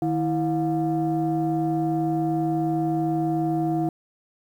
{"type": "tone cluster", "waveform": "sine", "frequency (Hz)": [154.8, 326.3, 712], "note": ["D#3", "E4", "F5"], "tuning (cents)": [-9, -18, 33], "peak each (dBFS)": [-26, -22, -27], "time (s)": [0.02, 3.89], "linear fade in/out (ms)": 2, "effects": ["tanh soft clip ceiling -15 dBFS", "9-bit"]}